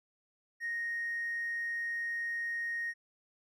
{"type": "tone", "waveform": "triangle", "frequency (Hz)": 1864.7, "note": "A#6", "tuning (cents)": 0, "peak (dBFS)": -30, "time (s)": [0.6, 2.94], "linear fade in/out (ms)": 50, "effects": ["tanh soft clip ceiling -30 dBFS", "resampled to 32000 Hz"]}